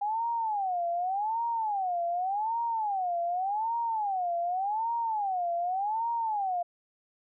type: tone with vibrato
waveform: sine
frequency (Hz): 801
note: G5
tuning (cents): +37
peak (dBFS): -27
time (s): 0.01-6.63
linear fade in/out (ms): 10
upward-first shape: sine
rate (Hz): 0.86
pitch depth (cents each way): 270
effects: none